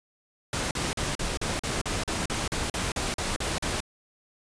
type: noise bursts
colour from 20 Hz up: pink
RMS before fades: -29 dBFS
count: 15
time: 0.53-3.804 s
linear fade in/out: 2 ms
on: 180 ms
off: 41 ms
effects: resampled to 22050 Hz